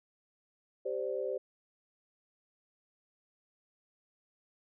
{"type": "chord", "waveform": "sine", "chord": "G suspended fourth", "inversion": "none", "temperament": "equal with one note detuned", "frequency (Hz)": [392, 518.7, 587.3], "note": ["G4", "C5", "D5"], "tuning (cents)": [0, -15, 0], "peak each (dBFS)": [-37, -35, -39], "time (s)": [0.85, 1.38], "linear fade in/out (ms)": 10, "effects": []}